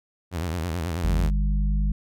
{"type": "tone with vibrato", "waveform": "sawtooth", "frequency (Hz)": 84.3, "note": "E2", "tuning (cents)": 39, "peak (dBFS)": -22, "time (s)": [0.31, 1.31], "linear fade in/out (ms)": 50, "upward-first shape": "sine", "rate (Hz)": 9.2, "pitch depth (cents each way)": 150}
{"type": "harmonic tone", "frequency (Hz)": 50.2, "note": "G1", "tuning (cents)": 42, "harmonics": [1, 3, 4], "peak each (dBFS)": [-20, -30, -32], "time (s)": [1.04, 1.92], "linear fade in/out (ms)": 5}
{"effects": []}